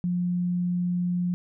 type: tone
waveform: sine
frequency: 177.4 Hz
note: F3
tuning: 27 cents sharp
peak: -23 dBFS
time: 0.04-1.34 s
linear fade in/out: 0 ms
effects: none